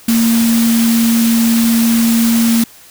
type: tone in noise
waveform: sine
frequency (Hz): 230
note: A#3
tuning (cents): -23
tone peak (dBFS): -9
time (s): 0.08-2.64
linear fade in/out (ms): 5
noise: white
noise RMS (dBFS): -20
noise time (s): 0.08-2.64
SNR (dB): +8
effects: white hiss -41 dBFS RMS until 2.9 s